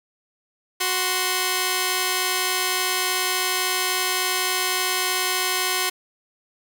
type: tone pair together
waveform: 5% pulse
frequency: 370 / 1046.5 Hz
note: F#4 / C6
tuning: 0 / 0 cents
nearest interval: octave + tritone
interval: 1800 cents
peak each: -12 dBFS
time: 0.8-5.9 s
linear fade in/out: 10 ms
effects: none